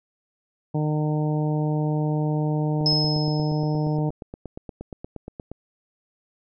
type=harmonic tone; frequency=152 Hz; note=D#3; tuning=40 cents flat; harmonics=1 / 2 / 3 / 4 / 5 / 6; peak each=-22 / -28 / -32 / -34 / -36 / -38 dBFS; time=0.74-4.1 s; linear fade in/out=10 ms
type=click train; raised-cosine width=2 ms; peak=-21 dBFS; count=24; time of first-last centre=2.81-5.516 s; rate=8.5 Hz
type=tone with exponential decay; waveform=sine; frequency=5180 Hz; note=E8; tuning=31 cents flat; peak=-17 dBFS; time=2.86-3.97 s; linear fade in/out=1 ms; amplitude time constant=240 ms
effects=none